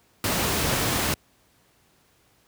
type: noise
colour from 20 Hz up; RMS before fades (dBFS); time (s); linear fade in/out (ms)
pink; -24; 0.24-1.14; 2
type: tone with exponential growth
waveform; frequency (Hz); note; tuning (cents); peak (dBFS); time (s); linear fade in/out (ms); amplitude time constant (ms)
sawtooth; 109; A2; -16; -17; 0.65-0.74; 0; 18
effects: pink hiss -62 dBFS RMS until 2.47 s + high-pass 60 Hz 12 dB/octave